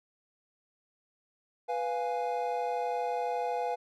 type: chord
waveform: triangle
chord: F diminished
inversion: second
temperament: equal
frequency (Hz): 493.9 / 698.5 / 830.6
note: Cb5 / F5 / Ab5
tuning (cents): 0 / 0 / 0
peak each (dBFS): -32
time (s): 1.68-3.76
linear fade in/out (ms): 20
effects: none